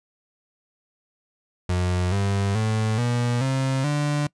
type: tone with pitch steps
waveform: 35% pulse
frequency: 89.9 / 99.18 / 109.41 / 120.7 / 133.15 / 146.89 Hz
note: F#2 / G2 / A2 / B2 / C3 / D3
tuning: -49 / +21 / -9 / -39 / +31 / +1 cents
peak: -19 dBFS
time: 1.69-4.27 s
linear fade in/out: 5 ms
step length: 430 ms
effects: noise-tail reverb RT60 0.1 s tail -23 dB re dry + resampled to 22050 Hz